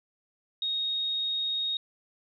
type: tone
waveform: sine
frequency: 3737 Hz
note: A#7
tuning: 4 cents sharp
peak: -27 dBFS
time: 0.62-1.77 s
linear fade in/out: 2 ms
effects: none